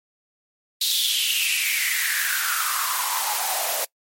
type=noise with high-pass filter sweep; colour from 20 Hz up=white; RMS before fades=-23 dBFS; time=0.81-3.85 s; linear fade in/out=5 ms; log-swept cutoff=3900 to 610 Hz; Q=6.1; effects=noise-tail reverb RT60 0.1 s tail -23 dB re dry + MP3 64 kbps